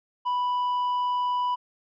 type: tone with tanh clipping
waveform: sine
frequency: 987.8 Hz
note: B5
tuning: in tune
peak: -24 dBFS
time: 0.25-1.56 s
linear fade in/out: 20 ms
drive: 4 dB
effects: none